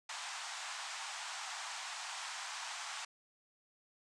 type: band-pass noise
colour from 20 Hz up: pink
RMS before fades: -44 dBFS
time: 0.09-3.05 s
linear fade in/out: 5 ms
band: 750 to 8500 Hz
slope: 48 dB/octave
effects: none